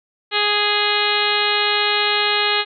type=harmonic tone; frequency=415.3 Hz; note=G#4; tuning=in tune; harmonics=1 / 2 / 3 / 4 / 5 / 6 / 7 / 8 / 9 / 10; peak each=-25 / -25 / -25 / -25 / -25 / -25 / -25 / -25 / -25 / -25 dBFS; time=0.31-2.65 s; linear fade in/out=50 ms; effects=none